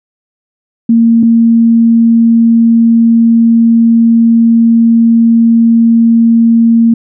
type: tone pair in turn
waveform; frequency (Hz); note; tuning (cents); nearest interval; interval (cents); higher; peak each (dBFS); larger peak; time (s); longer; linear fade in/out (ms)
sine; 230 / 230; A#3 / A#3; -23 / -23; unison; 0; neither; -3; neither; 0.89-1.23 / 1.23-6.94; second; 5
effects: none